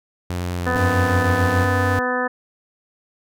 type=tone with vibrato; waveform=sawtooth; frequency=88.2 Hz; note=F2; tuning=18 cents sharp; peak=-19 dBFS; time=0.3-1.65 s; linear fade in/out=0 ms; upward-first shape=square; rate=1.7 Hz; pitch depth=12 cents each way
type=harmonic tone; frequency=250.4 Hz; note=B3; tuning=24 cents sharp; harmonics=1 / 2 / 3 / 4 / 5 / 6 / 7; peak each=-27 / -24 / -28 / -28 / -28 / -30 / -25 dBFS; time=0.66-2.28 s; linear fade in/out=10 ms
type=tone; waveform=square; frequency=95 Hz; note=F#2; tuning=46 cents sharp; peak=-20 dBFS; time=0.76-1.99 s; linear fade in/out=0 ms
effects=none